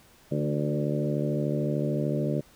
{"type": "harmonic tone with a mistuned harmonic", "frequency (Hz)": 73.42, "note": "D2", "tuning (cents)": 0, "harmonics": [2, 3, 4, 5, 6, 7, 8], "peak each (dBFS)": [-28, -32, -33, -34, -37, -37, -34], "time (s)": [0.31, 2.41], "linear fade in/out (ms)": 10, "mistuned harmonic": 4, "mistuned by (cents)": 20, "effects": ["pink hiss -57 dBFS RMS until 2.55 s"]}